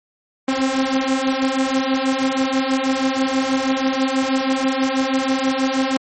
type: beating tone pair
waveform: sawtooth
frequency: 261.6 / 267.8 Hz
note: C4 / C4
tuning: 0 / +40 cents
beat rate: 6.2 Hz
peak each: -17 / -15 dBFS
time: 0.48-5.97 s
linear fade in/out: 5 ms
effects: MP3 32 kbps